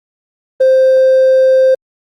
triangle tone with hard clipping, 523.3 Hz, C5, in tune, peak -5 dBFS, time 0.6-1.75 s, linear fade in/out 10 ms, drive 2 dB, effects Opus 24 kbps

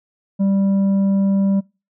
sine tone with tanh clipping, 196 Hz, G3, in tune, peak -15 dBFS, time 0.39-1.61 s, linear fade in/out 20 ms, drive 6 dB, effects noise-tail reverb RT60 0.3 s tail -26 dB re dry

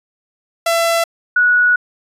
sawtooth / sine tone pair in turn, 671 / 1465.2 Hz, E5 / F#6, +31 / -17 cents, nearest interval octave + major second, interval 1352 cents, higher second, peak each -9 dBFS, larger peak neither, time 0.66-1.04 / 1.36-1.76 s, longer second, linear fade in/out 5 ms, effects resampled to 32000 Hz

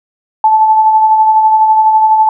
sine tone with tremolo, 872 Hz, A5, 16 cents flat, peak -3 dBFS, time 0.44-2.29 s, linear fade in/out 2 ms, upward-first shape sine, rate 12 Hz, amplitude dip 40%, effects none

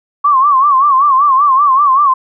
sine tone with vibrato, 1108.7 Hz, C#6, in tune, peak -6 dBFS, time 0.24-2.14 s, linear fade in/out 10 ms, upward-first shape sine, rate 5.2 Hz, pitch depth 120 cents each way, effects none

